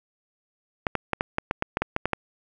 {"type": "clicks", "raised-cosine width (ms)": 0.5, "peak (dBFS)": -8, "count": 12, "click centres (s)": [0.868, 0.953, 1.133, 1.209, 1.384, 1.511, 1.624, 1.771, 1.82, 1.964, 2.056, 2.133], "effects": []}